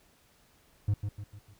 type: tone with echo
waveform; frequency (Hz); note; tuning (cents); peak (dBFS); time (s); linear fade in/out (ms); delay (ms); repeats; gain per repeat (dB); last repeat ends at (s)
triangle; 102.1; G#2; -29; -21; 0.88-0.94; 5; 150; 4; -7; 1.54
effects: tanh soft clip ceiling -17 dBFS + pink hiss -64 dBFS RMS until 1.59 s

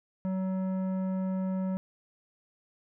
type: tone with tanh clipping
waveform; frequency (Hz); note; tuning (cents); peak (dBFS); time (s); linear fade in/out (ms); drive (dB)
sine; 188.2; F#3; +30; -30; 0.25-1.77; 0; 12
effects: none

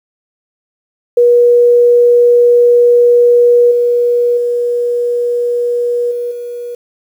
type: tone with level steps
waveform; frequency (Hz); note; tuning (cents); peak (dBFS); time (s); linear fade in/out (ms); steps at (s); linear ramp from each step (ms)
sine; 481.6; B4; -44; -4 / -8 / -11 / -15 / -20; 1.17-6.75; 5; 3.71 / 4.37 / 6.11 / 6.31; 5
effects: 7-bit

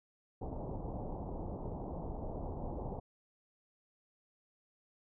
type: low-pass noise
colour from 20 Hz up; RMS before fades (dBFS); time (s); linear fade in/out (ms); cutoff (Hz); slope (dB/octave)
pink; -41; 0.41-3; 10; 910; 48
effects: none

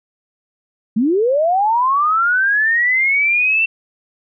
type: linear sweep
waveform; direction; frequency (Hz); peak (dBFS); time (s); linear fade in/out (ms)
sine; up; 201.1 to 2700; -12; 0.96-3.66; 10
effects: none

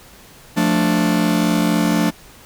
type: chord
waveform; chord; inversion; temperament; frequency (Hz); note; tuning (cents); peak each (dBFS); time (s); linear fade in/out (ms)
45% pulse; D minor; first; just; 176.2 / 220.2 / 293.7; F3 / A3 / D4; +16 / +2 / 0; -19; 0.56-2.11; 20
effects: pink hiss -44 dBFS RMS until 2.45 s

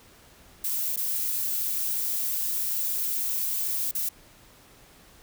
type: noise with dropouts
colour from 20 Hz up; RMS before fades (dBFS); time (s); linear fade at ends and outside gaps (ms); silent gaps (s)
violet; -28; 0.64-4.09; 5; 0.962-0.972 / 3.912-3.949
effects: pink hiss -54 dBFS RMS until 5.22 s

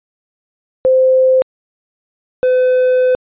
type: tone pair in turn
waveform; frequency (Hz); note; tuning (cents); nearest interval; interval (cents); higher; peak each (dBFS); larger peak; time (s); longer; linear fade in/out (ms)
sine / triangle; 519 / 507.7; C5 / B4; -14 / +48; unison; 38; first; -7; neither; 0.85-1.42 / 2.43-3.15; second; 0
effects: resampled to 8000 Hz

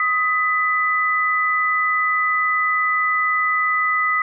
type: tone pair together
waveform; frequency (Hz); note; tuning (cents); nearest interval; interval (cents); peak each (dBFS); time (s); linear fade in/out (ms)
sine; 1254 / 1990.6; D#6 / B6; +13 / +13; minor sixth; 800; -19 / -19; 0-4.22; 2
effects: none

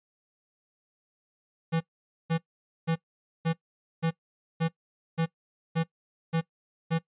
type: tone bursts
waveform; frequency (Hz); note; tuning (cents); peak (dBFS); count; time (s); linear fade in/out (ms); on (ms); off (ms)
square; 163.9; E3; -10; -24; 10; 1.72-6.99; 20; 86; 490
effects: noise-tail reverb RT60 0.1 s tail -21 dB re dry + resampled to 8000 Hz

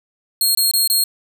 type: tone bursts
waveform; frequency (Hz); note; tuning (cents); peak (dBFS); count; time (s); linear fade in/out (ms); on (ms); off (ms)
15% pulse; 4256; C8; +29; -7; 4; 0.41-1.039; 2; 140; 23
effects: none

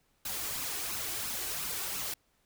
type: noise with flanger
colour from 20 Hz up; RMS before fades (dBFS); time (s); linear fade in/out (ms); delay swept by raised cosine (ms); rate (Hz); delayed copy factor
white; -36; 0.25-2.14; 5; 0.75 to 2.75; 2.9; +0.5
effects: pink hiss -72 dBFS RMS until 2.45 s

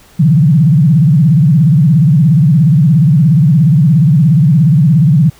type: tone with vibrato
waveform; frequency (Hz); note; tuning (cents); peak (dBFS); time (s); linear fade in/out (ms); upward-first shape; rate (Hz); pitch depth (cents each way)
sine; 152.3; D#3; -37; -4; 0.19-5.3; 10; sine; 17; 260
effects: pink hiss -43 dBFS RMS until 5.39 s

